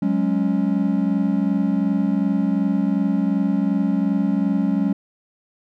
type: chord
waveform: triangle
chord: F# suspended second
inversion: none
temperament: equal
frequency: 185 / 207.7 / 277.2 Hz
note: F#3 / G#3 / C#4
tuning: 0 / 0 / 0 cents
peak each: -20 / -19 / -20 dBFS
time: 0.02-4.93 s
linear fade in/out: 5 ms
effects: none